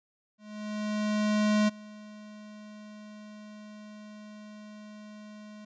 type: tone with ADSR envelope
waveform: square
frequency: 211.2 Hz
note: G#3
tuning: 29 cents sharp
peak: -22 dBFS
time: 0.38-5.65 s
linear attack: 1300 ms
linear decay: 18 ms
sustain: -23 dB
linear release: 6 ms
effects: resampled to 16000 Hz